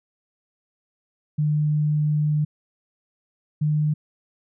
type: tone pair in turn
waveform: sine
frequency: 150.5 / 151.28 Hz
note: D3 / D#3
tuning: +43 / -48 cents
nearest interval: unison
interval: 9 cents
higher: second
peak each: -18 dBFS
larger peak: neither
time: 1.38-2.45 / 3.61-3.94 s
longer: first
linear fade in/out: 10 ms
effects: none